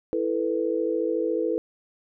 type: chord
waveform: sine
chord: E suspended fourth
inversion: none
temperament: equal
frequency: 329.6 / 440 / 493.9 Hz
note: E4 / A4 / B4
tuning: 0 / 0 / 0 cents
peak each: -27 dBFS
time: 0.13-1.58 s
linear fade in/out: 0 ms
effects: none